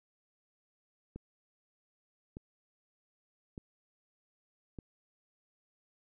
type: click train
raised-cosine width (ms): 3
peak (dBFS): -30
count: 4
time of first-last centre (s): 1.16-4.788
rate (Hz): 0.827
effects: none